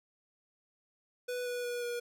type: tone with pitch steps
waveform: square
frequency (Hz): 493.9 / 489.1 / 484.3 / 479.6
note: B4 / B4 / B4 / A#4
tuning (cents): 0 / -17 / -34 / +49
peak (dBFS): -35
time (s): 1.28-2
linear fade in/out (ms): 10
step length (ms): 180
effects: none